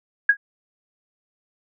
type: tone with exponential decay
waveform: sine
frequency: 1647 Hz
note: G#6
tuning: 15 cents flat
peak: -7 dBFS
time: 0.29-0.37 s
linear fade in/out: 5 ms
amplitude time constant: 17 ms
effects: none